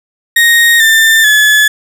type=tone with pitch steps; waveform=35% pulse; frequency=1864.7 / 1788.7 / 1715.9 Hz; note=A#6 / A6 / A6; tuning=0 / +28 / -44 cents; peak=-3 dBFS; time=0.36-1.68 s; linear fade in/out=5 ms; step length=440 ms; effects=none